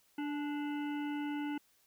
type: harmonic tone with a mistuned harmonic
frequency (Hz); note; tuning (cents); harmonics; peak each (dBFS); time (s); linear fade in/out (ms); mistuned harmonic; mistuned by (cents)
293.7; D4; 0; 1 / 3 / 5 / 7 / 9 / 10; -35 / -45 / -49 / -52 / -54 / -55; 0.18-1.58; 5; 3; -39
effects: white hiss -70 dBFS RMS until 1.86 s